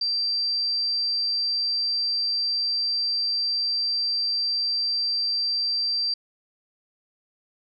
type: tone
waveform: sine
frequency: 4699 Hz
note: D8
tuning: in tune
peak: -22 dBFS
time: 0.01-6.14 s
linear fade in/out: 5 ms
effects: none